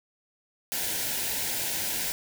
white band-stop noise, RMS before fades -30 dBFS, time 0.72-2.12 s, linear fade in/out 0 ms, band 1000 to 1400 Hz, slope 96 dB/octave, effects none

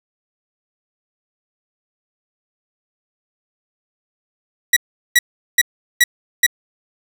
sawtooth tone bursts, 1933 Hz, B6, 38 cents flat, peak -5 dBFS, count 5, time 4.73-6.465 s, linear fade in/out 5 ms, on 35 ms, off 390 ms, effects none

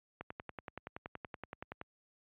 click train, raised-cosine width 0.5 ms, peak -27 dBFS, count 18, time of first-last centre 0.21-1.814 s, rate 10.6 Hz, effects high-pass 60 Hz 12 dB/octave + resampled to 8000 Hz

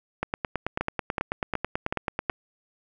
two click trains, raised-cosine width 0.5 ms, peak -11 / -11 dBFS, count 20 / 5, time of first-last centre 0.23-2.3 / 0.81-2.297 s, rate 9.18 / 2.69 Hz, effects none

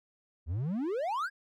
triangle exponential sweep, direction up, 72.3 to 1700 Hz, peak -28 dBFS, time 0.46-1.3 s, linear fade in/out 50 ms, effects none

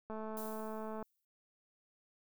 click train, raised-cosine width 1 ms, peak -31 dBFS, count 203, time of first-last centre 0.1-1.027 s, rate 218 Hz
violet noise with exponential decay, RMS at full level -46 dBFS, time 0.37-1.25 s, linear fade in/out 1 ms, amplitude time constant 190 ms
effects none

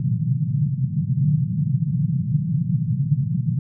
pink band-pass noise, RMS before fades -21 dBFS, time 0-3.59 s, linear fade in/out 2 ms, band 120 to 170 Hz, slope 48 dB/octave, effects none

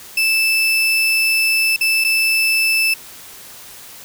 35% pulse tone with dropouts, 2637 Hz, E7, in tune, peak -12 dBFS, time 0.17-2.94 s, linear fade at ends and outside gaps 5 ms, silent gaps 1.763-1.809 / 2.041-2.046 s, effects white hiss -38 dBFS RMS until 4.04 s

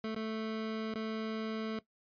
25% pulse tone with dropouts, 220 Hz, A3, in tune, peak -31 dBFS, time 0.04-1.79 s, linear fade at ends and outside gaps 2 ms, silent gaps 0.147-0.162 / 0.94-0.955 s, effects noise-tail reverb RT60 0.1 s tail -17 dB re dry + resampled to 11025 Hz

